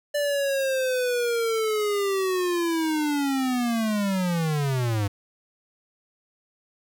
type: linear sweep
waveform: square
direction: down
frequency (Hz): 587.3 to 98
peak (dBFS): -23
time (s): 0.14-5.08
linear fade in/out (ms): 10
effects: none